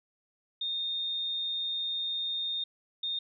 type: tone bursts at uneven times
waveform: sine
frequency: 3663 Hz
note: A#7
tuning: 31 cents flat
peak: -30 dBFS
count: 2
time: 0.61-2.64 / 3.03-3.19 s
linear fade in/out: 5 ms
effects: none